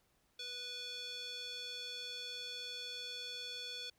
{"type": "tone with band-pass filter", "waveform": "square", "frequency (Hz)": 491.5, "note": "B4", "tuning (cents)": -8, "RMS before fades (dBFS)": -45, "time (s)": [0.39, 3.9], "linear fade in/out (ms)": 5, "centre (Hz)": 3900, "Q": 5.8, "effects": ["pink hiss -75 dBFS RMS until 3.98 s"]}